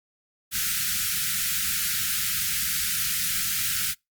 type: band-stop noise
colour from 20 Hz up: white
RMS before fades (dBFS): -26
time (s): 0.51-3.95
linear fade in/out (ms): 50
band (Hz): 210 to 1300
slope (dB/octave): 96
effects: noise-tail reverb RT60 0.2 s tail -26 dB re dry + Opus 48 kbps